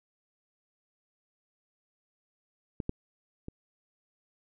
clicks, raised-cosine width 3 ms, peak -20 / -17 / -26 dBFS, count 3, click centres 2.802 / 2.894 / 3.484 s, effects none

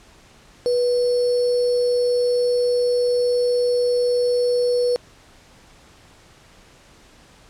sine tone with sample-and-hold, 489.5 Hz, B4, 15 cents flat, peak -16 dBFS, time 0.66-4.96 s, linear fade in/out 0 ms, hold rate 4900 Hz, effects pink hiss -50 dBFS RMS until 7.49 s + low-pass 8000 Hz 12 dB/octave

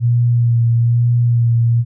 sine tone with vibrato, 118.4 Hz, A#2, 27 cents sharp, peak -10 dBFS, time 0-1.85 s, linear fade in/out 50 ms, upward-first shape sine, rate 1.1 Hz, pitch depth 24 cents each way, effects none

